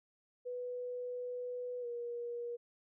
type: tone with pitch glide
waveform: sine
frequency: 493.9 to 476.5 Hz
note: B4 to A#4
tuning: 0 to +38 cents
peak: -38 dBFS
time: 0.45-2.57 s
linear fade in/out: 20 ms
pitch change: -62 cents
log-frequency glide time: 1.81-1.86 s
effects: none